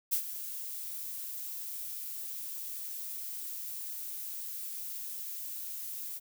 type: noise with ADSR envelope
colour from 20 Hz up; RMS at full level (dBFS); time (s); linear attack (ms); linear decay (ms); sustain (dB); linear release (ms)
violet; -28; 0.11-6.2; 21; 87; -12; 33
effects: none